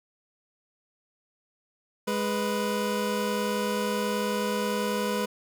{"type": "tone pair together", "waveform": "25% pulse", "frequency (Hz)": [207.7, 494], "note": ["G#3", "B4"], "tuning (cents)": [0, 0], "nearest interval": "octave + minor third", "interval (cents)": 1500, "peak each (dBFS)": -25, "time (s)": [2.07, 5.26], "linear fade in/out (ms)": 10, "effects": []}